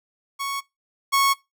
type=tone pair in turn; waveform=sawtooth; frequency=1108.7 / 1102.8 Hz; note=C#6 / C#6; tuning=0 / -9 cents; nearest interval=unison; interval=9 cents; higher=first; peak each=-22 / -13 dBFS; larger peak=second; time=0.39-0.61 / 1.12-1.34 s; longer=neither; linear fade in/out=20 ms; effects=noise-tail reverb RT60 0.2 s tail -21 dB re dry